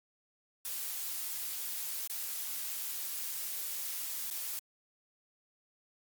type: noise with dropouts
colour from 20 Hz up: blue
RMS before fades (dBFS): -38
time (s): 0.65-4.59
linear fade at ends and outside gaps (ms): 1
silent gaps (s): 2.074-2.098 / 4.302-4.31
effects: Opus 48 kbps